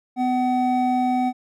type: tone pair together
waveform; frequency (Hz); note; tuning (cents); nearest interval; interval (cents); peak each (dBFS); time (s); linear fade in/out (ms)
triangle; 251.6 / 754; B3 / F#5; +32 / +32; octave + perfect fifth; 1900; -19; 0.16-1.33; 50
effects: none

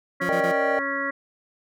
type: harmonic tone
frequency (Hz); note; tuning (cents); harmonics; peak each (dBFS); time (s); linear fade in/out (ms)
277.2; C#4; 0; 1 / 2 / 4 / 5 / 6 / 7; -33 / -32 / -32 / -33 / -33 / -28; 0.2-1.11; 10
type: tone bursts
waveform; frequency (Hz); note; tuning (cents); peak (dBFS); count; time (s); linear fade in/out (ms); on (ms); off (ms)
20% pulse; 176.9; F3; +23; -23; 3; 0.21-0.52; 10; 88; 23
type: chord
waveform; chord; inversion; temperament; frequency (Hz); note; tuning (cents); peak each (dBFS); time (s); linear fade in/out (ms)
triangle; Eb major seventh; second; equal; 466.2 / 587.3 / 622.3 / 784; Bb4 / D5 / Eb5 / G5; 0 / 0 / 0 / 0; -26 / -24 / -26 / -26; 0.29-0.79; 0
effects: none

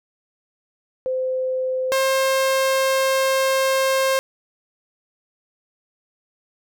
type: tone pair in turn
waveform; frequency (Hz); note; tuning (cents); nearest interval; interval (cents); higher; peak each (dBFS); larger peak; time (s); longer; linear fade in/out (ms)
sine / sawtooth; 516 / 532; C5 / C5; -24 / +29; minor second; 53; second; -20 / -13; second; 1.06-1.92 / 1.92-4.19; second; 0
effects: none

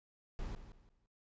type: noise with echo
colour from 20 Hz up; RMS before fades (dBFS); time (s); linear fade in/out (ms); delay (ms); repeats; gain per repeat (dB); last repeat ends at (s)
brown; -41; 0.39-0.55; 0; 170; 3; -11; 1.06
effects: noise-tail reverb RT60 0.2 s tail -23 dB re dry + resampled to 16000 Hz

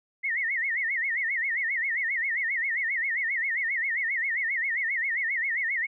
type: tone with vibrato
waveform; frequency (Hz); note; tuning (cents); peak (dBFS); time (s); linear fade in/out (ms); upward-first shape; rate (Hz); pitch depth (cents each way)
sine; 1991; B6; +14; -25; 0.23-5.87; 20; sine; 7.5; 180
effects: none

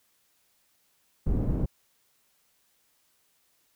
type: low-pass noise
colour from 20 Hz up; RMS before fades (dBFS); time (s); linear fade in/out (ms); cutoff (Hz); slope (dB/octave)
pink; -26; 1.26-1.66; 10; 280; 12
effects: white hiss -69 dBFS RMS until 3.75 s

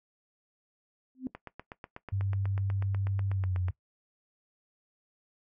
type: tone with exponential growth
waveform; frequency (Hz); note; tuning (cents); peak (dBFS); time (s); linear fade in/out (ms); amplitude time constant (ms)
sine; 258.2; C4; -23; -27; 1.15-1.27; 1; 26
type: click train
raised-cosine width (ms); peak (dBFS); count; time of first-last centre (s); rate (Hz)
0.5; -26; 20; 1.35-3.684; 8.14
type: tone with pitch glide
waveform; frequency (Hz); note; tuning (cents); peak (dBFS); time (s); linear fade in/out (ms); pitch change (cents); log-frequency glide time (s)
sine; 98 to 90.91; G2 to F#2; 0 to -30; -28; 2.12-3.71; 10; -130; 3.31-3.57
effects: noise-tail reverb RT60 0.1 s tail -17 dB re dry

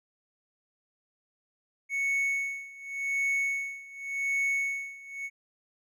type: tone with tremolo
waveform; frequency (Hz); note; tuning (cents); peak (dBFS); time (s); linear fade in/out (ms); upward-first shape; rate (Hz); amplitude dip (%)
triangle; 2214; C#7; -3; -23; 1.89-5.3; 50; sine; 0.88; 90
effects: none

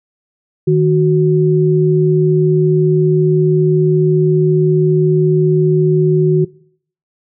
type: tone pair together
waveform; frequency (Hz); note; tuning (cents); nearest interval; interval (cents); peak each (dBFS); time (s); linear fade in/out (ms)
sine; 155.39 / 370; D#3 / F#4; -2 / 0; octave + minor third; 1502; -11; 0.67-6.45; 10
effects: noise-tail reverb RT60 0.6 s tail -22 dB re dry

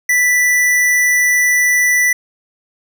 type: tone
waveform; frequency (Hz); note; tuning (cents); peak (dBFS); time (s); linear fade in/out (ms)
square; 1975.5; B6; 0; -11; 0.09-2.13; 5
effects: none

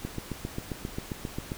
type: click train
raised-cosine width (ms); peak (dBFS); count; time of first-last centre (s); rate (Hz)
3; -19; 12; 0.05-1.519; 7.49
effects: pink hiss -44 dBFS RMS until 1.57 s

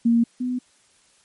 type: tone pair in turn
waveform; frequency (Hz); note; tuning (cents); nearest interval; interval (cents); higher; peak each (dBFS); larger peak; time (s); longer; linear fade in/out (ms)
sine; 233.1 / 250; A#3 / B3; 0 / +21; minor second; 121; second; -14 / -22; first; 0.05-0.24 / 0.4-0.59; neither; 10
effects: white hiss -59 dBFS RMS until 1.24 s + MP3 48 kbps

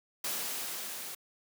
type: noise with level ramp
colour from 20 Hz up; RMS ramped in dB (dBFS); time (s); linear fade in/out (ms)
white; -34 to -42; 0.24-1.15; 5
effects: high-pass 200 Hz 12 dB/octave

